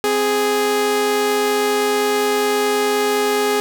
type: tone pair together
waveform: sawtooth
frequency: 260.3 / 415.3 Hz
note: C4 / G#4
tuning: -9 / 0 cents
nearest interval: minor sixth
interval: 809 cents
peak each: -21 / -12 dBFS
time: 0.04-3.6 s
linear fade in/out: 0 ms
effects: 8-bit